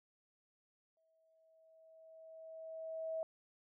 sine tone with exponential growth, 645 Hz, E5, 38 cents flat, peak -36 dBFS, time 0.97-3.23 s, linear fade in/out 1 ms, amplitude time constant 490 ms, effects none

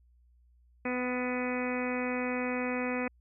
harmonic tone with a mistuned harmonic, 250 Hz, B3, 21 cents sharp, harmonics 1 / 2 / 3 / 4 / 5 / 6 / 7 / 8 / 9 / 10, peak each -33 / -35 / -42 / -43 / -44 / -45 / -44 / -41 / -42 / -41 dBFS, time 0.85-3.08 s, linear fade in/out 5 ms, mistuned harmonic 6, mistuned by -30 cents, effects added 60 Hz sine -60 dBFS peak until 3.2 s

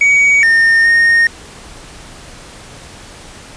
triangle tone with pitch steps, 2257 / 1823 / 1848 Hz, C#7 / A#6 / A#6, +31 / -39 / -16 cents, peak -5 dBFS, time 0.01-1.27 s, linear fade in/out 2 ms, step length 420 ms, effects pink hiss -35 dBFS RMS until 3.56 s + resampled to 22050 Hz

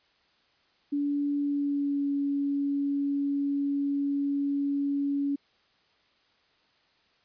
sine tone with pitch glide, 286.8 to 282 Hz, D4 to C#4, -41 to +30 cents, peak -25 dBFS, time 0.92-5.36 s, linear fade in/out 10 ms, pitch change -29 cents, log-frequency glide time 1.37-2.11 s, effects white hiss -66 dBFS RMS until 7.24 s + resampled to 11025 Hz

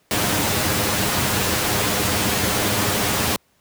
pink noise with comb filter, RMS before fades -20 dBFS, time 0.11-3.36 s, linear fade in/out 0 ms, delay 9.7 ms, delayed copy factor +0.55, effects pink hiss -62 dBFS RMS until 3.6 s + high-pass 80 Hz 12 dB/octave

